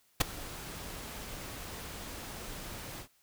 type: noise with ADSR envelope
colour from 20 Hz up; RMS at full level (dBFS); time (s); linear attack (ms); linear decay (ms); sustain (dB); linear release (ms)
pink; -21; 0.2-3.08; 12; 9; -22; 93
effects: white hiss -69 dBFS RMS until 3.22 s